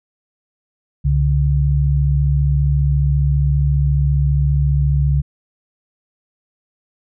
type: tone pair together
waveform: sine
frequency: 67.35 / 142.1 Hz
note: C#2 / C#3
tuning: -49 / +43 cents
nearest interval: octave + minor second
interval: 1292 cents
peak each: -15 dBFS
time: 1.04-5.22 s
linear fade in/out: 20 ms
effects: none